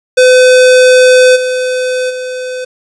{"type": "tone with level steps", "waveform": "square", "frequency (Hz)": 507, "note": "B4", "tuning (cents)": 45, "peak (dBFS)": [-3, -12, -18], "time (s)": [0.17, 2.65], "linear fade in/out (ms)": 10, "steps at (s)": [1.35, 2.09], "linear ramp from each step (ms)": 20, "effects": ["resampled to 22050 Hz", "7-bit"]}